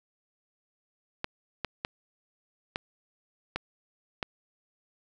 clicks, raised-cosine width 0.3 ms, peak -14 dBFS, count 6, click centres 1.244 / 1.647 / 1.849 / 2.759 / 3.56 / 4.228 s, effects none

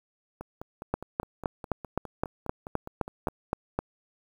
two click trains, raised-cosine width 1 ms, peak -24 / -12 dBFS, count 15 / 12, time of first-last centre 0.41-3.285 / 0.94-3.79 s, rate 4.87 / 3.86 Hz, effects 8-bit

